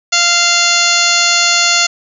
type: harmonic tone with a mistuned harmonic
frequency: 693 Hz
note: F5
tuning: 14 cents flat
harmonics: 1 / 2 / 3 / 4 / 5 / 6 / 7 / 8 / 9 / 10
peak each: -22 / -17 / -18 / -17 / -19 / -16 / -20 / -22 / -19 / -17 dBFS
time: 0.12-1.87 s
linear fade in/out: 10 ms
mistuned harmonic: 6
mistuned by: +48 cents
effects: none